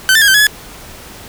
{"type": "tone with pitch steps", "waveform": "sawtooth", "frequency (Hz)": [1532, 1773, 1642, 1549, 1686, 1705], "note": ["G6", "A6", "G#6", "G6", "G#6", "G#6"], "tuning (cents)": [-40, 13, -20, -21, 26, 45], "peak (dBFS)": -3, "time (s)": [0.09, 0.468], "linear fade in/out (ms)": 0, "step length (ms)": 63, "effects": ["pink hiss -34 dBFS RMS until 1.28 s"]}